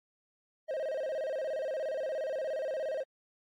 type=tone with vibrato; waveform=triangle; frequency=577 Hz; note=D5; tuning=31 cents flat; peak=-30 dBFS; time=0.68-3.04 s; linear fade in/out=20 ms; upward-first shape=square; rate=17 Hz; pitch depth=150 cents each way; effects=AAC 48 kbps